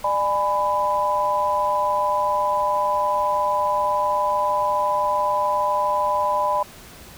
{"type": "chord", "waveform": "sine", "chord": "G# diminished", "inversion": "second", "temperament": "just", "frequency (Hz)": [598, 830.6, 996.7], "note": ["D5", "G#5", "B5"], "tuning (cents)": [31, 0, 16], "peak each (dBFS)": [-24, -26, -20], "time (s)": [0.04, 6.63], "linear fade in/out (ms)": 5, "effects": ["pink hiss -43 dBFS RMS until 7.17 s"]}